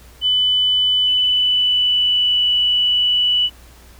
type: tone with pitch glide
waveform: sine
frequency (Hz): 3000 to 2960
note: F#7 to F#7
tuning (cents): +23 to 0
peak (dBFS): -13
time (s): 0.21-3.5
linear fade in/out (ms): 50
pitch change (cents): -23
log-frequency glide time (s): 1-2.51
effects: added 60 Hz sine -43 dBFS peak until 3.99 s + pink hiss -47 dBFS RMS until 3.99 s